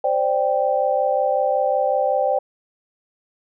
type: chord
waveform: sine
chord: C suspended second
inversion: none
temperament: just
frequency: 523.3 / 588.7 / 784.9 Hz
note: C5 / D5 / G5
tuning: 0 / +4 / +2 cents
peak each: -21 dBFS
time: 0.04-2.39 s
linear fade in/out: 5 ms
effects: none